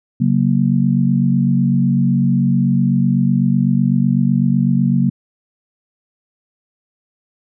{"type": "chord", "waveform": "sine", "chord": "F# major", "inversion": "second", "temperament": "equal with one note detuned", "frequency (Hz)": [137.16, 185, 233.1], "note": ["C#3", "F#3", "A#3"], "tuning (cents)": [-18, 0, 0], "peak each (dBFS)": -16, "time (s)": [0.2, 5.1], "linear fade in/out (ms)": 10, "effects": []}